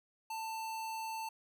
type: tone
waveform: square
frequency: 890 Hz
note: A5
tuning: 20 cents sharp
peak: -39 dBFS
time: 0.3-1.29 s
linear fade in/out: 5 ms
effects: none